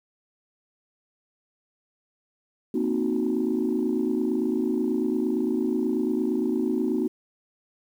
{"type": "chord", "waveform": "sine", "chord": "C half-diminished seventh", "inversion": "third", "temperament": "equal", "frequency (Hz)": [233.1, 261.6, 311.1, 370], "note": ["Bb3", "C4", "Eb4", "Gb4"], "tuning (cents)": [0, 0, 0, 0], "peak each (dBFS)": -27, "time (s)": [2.74, 7.08], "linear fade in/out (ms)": 5, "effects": ["tanh soft clip ceiling -15 dBFS", "9-bit"]}